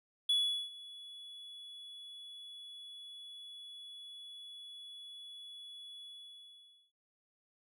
triangle tone with ADSR envelope, 3401 Hz, G#7, 40 cents sharp, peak -25 dBFS, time 0.29-6.92 s, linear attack 6 ms, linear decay 400 ms, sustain -21 dB, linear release 890 ms, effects none

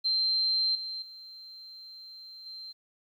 sine tone with level steps, 4136 Hz, C8, 21 cents flat, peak -24 / -34 / -44 / -40 dBFS, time 0.04-2.73 s, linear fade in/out 20 ms, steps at 0.75 / 1.02 / 2.46 s, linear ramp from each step 2 ms, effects 11-bit

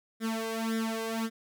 sawtooth tone with flanger, 224.5 Hz, A3, 35 cents sharp, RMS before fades -32 dBFS, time 0.2-1.3 s, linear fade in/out 50 ms, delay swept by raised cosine 0.55 to 1.95 ms, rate 1.8 Hz, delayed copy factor +0.85, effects none

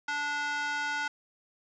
square tone with high-pass filter, 291.8 Hz, D4, 11 cents flat, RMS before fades -32 dBFS, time 0.08-1.08 s, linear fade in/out 5 ms, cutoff 1200 Hz, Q 4.6, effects resampled to 16000 Hz + 9-bit

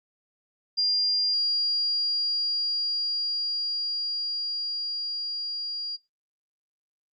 sine tone with level ramp, 4800 Hz, D8, 37 cents sharp, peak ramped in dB -20 to -29 dBFS, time 0.77-5.97 s, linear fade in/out 20 ms, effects noise-tail reverb RT60 0.2 s tail -18 dB re dry + Opus 48 kbps

